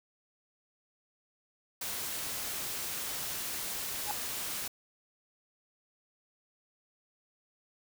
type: noise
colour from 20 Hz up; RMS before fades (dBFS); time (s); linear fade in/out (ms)
white; -37; 1.81-4.68; 5
type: tone with exponential growth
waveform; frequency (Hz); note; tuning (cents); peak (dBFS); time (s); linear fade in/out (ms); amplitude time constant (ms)
sine; 830.6; G#5; 0; -28; 4.02-4.11; 0; 18
effects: none